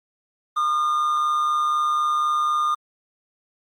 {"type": "tone with amplitude modulation", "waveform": "triangle", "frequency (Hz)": 1214, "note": "D#6", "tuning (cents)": -43, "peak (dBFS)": -15, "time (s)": [0.56, 2.75], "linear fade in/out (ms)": 10, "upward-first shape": "sine", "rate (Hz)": 144, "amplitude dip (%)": 40, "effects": ["Opus 32 kbps"]}